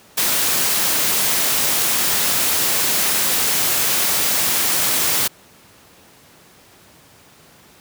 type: noise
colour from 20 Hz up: white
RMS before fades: -18 dBFS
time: 0.17-5.28 s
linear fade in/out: 10 ms
effects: pink hiss -48 dBFS RMS until 7.8 s + high-pass 100 Hz 12 dB/octave